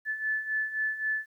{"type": "beating tone pair", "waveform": "sine", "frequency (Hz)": [1738, 1741.8], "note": ["A6", "A6"], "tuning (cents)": [-22, -18], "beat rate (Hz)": 3.8, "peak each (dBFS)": [-34, -29], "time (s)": [0.05, 1.26], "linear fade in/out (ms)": 50, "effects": ["11-bit"]}